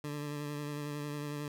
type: tone with vibrato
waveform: 20% pulse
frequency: 146.83 Hz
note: D3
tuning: in tune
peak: -32 dBFS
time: 0.04-1.48 s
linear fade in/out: 2 ms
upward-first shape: sine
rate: 11 Hz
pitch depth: 22 cents each way
effects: none